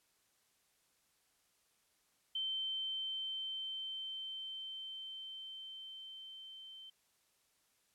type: tone with level ramp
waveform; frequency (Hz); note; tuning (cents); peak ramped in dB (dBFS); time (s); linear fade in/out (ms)
sine; 3100; G7; -20; -35 to -50; 2.35-6.9; 5
effects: white hiss -75 dBFS RMS until 7.94 s + low-pass 12000 Hz 12 dB/octave